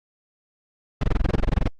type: noise bursts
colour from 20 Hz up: brown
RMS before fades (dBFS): -17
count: 15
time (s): 1.01-1.679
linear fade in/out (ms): 5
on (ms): 25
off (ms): 21
effects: low-pass 4000 Hz 12 dB/octave + Opus 48 kbps